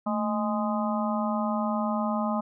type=harmonic tone with a mistuned harmonic; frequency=207.7 Hz; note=G#3; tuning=in tune; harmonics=1 / 3 / 4 / 5 / 6; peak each=-27 / -32 / -33 / -34 / -35 dBFS; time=0.06-2.41 s; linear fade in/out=10 ms; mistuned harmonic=1; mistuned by=+100 cents; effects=none